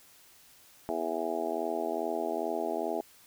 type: harmonic tone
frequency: 82.41 Hz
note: E2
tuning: in tune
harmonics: 3 / 4 / 5 / 6 / 7 / 8 / 9 / 10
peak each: -41 / -37 / -36 / -42 / -43 / -34 / -41 / -39 dBFS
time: 0.89-3.01 s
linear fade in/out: 0 ms
effects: white hiss -58 dBFS RMS until 3.26 s